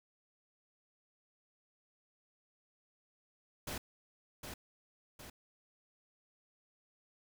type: noise with echo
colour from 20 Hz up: pink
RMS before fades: -41 dBFS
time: 3.67-3.78 s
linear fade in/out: 5 ms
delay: 760 ms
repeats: 2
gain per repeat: -5 dB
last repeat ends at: 5.3 s
effects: none